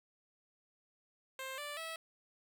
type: tone with pitch steps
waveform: 10% pulse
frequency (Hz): 528 / 585.9 / 650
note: C5 / D5 / E5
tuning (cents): +16 / -4 / -24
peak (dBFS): -33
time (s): 1.39-1.96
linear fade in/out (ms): 2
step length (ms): 190
effects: none